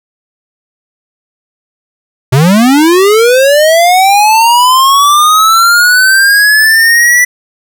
square linear sweep, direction up, 121.5 to 1975.5 Hz, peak -4 dBFS, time 2.32-7.25 s, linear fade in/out 10 ms, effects none

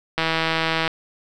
click train, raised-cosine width 0.3 ms, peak -5 dBFS, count 114, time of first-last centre 0.18-0.878 s, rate 162 Hz, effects none

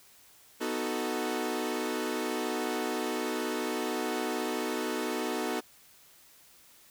sawtooth chord, B dominant seventh, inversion none, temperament equal, 246.9 / 311.1 / 370 / 440 Hz, B3 / D#4 / F#4 / A4, 0 / 0 / 0 / 0 cents, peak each -32 dBFS, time 0.6-5.61 s, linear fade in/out 20 ms, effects white hiss -58 dBFS RMS until 6.9 s

